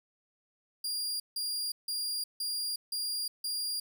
sawtooth tone bursts, 4810 Hz, D8, 41 cents sharp, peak -29 dBFS, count 6, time 0.84-3.8 s, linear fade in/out 5 ms, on 360 ms, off 160 ms, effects none

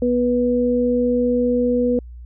sine tone pair together, 245 / 490 Hz, B3 / B4, -14 / -14 cents, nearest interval octave, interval 1200 cents, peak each -18 dBFS, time 0.02-1.99 s, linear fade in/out 2 ms, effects added 60 Hz sine -34 dBFS peak until 2.25 s

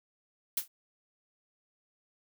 blue noise with exponential decay, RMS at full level -25 dBFS, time 0.57-0.68 s, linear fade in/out 5 ms, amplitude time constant 23 ms, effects none

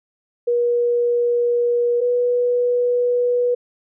sine tone pair in turn, 479.5 / 488.4 Hz, A#4 / B4, +49 / -19 cents, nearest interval unison, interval 32 cents, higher second, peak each -15 / -15 dBFS, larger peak neither, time 0.47-2.01 / 2.01-3.55 s, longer neither, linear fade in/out 10 ms, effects none

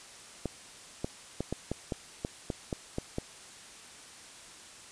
clicks, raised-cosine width 2 ms, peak -18 dBFS, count 11, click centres 0.457 / 1.045 / 1.406 / 1.526 / 1.716 / 1.922 / 2.249 / 2.502 / 2.728 / 2.984 / 3.184 s, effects white hiss -50 dBFS RMS until 4.91 s + resampled to 22050 Hz

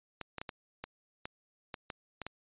clicks, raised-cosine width 0.3 ms, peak -23 dBFS, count 10, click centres 0.213 / 0.383 / 0.415 / 0.492 / 0.84 / 1.255 / 1.742 / 1.902 / 2.217 / 2.266 s, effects resampled to 8000 Hz

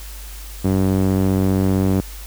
sawtooth tone with band-pass filter, 95.3 Hz, G2, 48 cents flat, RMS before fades -17 dBFS, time 0.64-2.01 s, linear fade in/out 10 ms, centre 250 Hz, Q 0.95, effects added 50 Hz sine -32 dBFS peak until 2.26 s + white hiss -39 dBFS RMS until 2.26 s

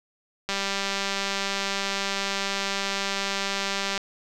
click train, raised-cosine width 0.2 ms, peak -10 dBFS, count 688, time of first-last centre 0.49-3.977 s, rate 197 Hz, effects none

